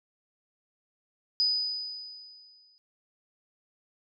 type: tone with exponential decay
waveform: sine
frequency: 4978 Hz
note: D#8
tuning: in tune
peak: -21 dBFS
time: 1.4-2.78 s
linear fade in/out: 0 ms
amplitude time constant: 300 ms
effects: none